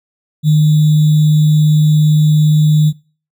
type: tone with sample-and-hold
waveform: sine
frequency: 152.9 Hz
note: D#3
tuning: 30 cents flat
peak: -6 dBFS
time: 0.43-2.93 s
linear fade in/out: 50 ms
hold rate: 3675 Hz
effects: noise-tail reverb RT60 0.4 s tail -23 dB re dry